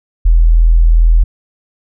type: tone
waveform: sine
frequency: 41.2 Hz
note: E1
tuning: in tune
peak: -4 dBFS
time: 0.25-1.24 s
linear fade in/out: 10 ms
effects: none